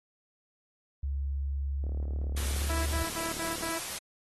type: tone with pitch glide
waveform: sine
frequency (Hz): 69.3 to 72.79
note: C#2 to D2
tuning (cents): 0 to -15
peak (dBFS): -29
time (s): 1.03-3.03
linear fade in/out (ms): 5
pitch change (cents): +85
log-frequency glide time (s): 2.51-2.73
type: click train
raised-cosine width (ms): 2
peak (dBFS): -31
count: 70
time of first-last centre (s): 1.84-3.69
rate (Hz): 37.3
type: noise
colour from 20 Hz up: white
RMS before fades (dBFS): -37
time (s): 2.36-3.99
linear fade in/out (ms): 10
type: tone bursts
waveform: 10% pulse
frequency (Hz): 329.6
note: E4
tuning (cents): 0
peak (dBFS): -27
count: 5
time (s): 2.69-3.788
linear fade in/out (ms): 10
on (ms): 170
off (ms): 62
effects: AAC 32 kbps